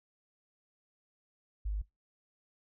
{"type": "tone", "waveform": "sine", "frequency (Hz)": 51.1, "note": "G#1", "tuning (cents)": -27, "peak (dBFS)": -31, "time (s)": [1.65, 1.82], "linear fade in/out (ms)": 10, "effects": ["noise-tail reverb RT60 0.2 s tail -22 dB re dry"]}